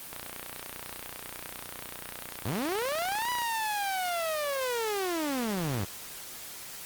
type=click train; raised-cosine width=0.3 ms; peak=-22 dBFS; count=100; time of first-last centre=0.13-3.419 s; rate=30.1 Hz
type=linear two-way sweep; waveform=sawtooth; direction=up then down; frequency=81.5 to 989 to 87.8 Hz; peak=-25 dBFS; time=2.45-5.85 s; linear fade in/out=10 ms; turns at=3.3 s
effects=white hiss -43 dBFS RMS until 6.85 s + Opus 32 kbps